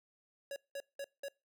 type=tone bursts; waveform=square; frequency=558 Hz; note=C#5; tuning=11 cents sharp; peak=-40 dBFS; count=4; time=0.51-1.284 s; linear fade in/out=2 ms; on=51 ms; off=190 ms; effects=noise-tail reverb RT60 0.3 s tail -26 dB re dry